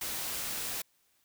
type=noise; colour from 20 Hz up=white; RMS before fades=-36 dBFS; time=0.01-0.82 s; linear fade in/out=5 ms; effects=white hiss -71 dBFS RMS until 1.24 s